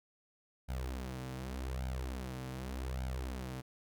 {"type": "tone with flanger", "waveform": "sawtooth", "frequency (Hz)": 64.3, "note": "C2", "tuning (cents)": -30, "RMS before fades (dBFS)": -40, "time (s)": [0.68, 3.62], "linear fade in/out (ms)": 20, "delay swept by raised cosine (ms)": [1.3, 6.9], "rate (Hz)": 0.85, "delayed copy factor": 0.85, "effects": []}